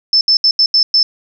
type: tone bursts at uneven times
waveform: sine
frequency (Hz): 5274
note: E8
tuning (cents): 0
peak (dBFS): -7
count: 6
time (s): 0.13-0.21 / 0.28-0.37 / 0.44-0.51 / 0.59-0.66 / 0.74-0.83 / 0.94-1.03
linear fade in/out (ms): 2
effects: none